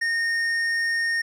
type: tone with hard clipping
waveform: triangle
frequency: 1841 Hz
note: A#6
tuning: 22 cents flat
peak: -23 dBFS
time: 0.01-1.22 s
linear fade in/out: 10 ms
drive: 11 dB
effects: none